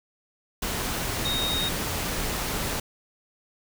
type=tone in noise; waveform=sine; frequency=3729 Hz; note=A#7; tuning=in tune; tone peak=-26 dBFS; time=1.25-1.69 s; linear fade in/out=5 ms; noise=pink; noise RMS=-29 dBFS; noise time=0.62-2.8 s; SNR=0 dB; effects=none